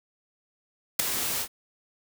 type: noise with ADSR envelope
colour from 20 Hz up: white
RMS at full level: -17 dBFS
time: 0.99-1.48 s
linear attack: 8 ms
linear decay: 5 ms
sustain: -12 dB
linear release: 72 ms
effects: none